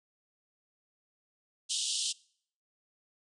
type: band-pass noise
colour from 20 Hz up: pink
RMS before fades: -33 dBFS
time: 1.69-2.13 s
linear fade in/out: 20 ms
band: 2900 to 9400 Hz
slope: 96 dB/octave
effects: noise-tail reverb RT60 0.6 s tail -24 dB re dry